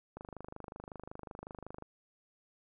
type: click train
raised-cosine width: 1 ms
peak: -30 dBFS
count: 43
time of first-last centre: 0.17-1.824 s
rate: 25.4 Hz
effects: none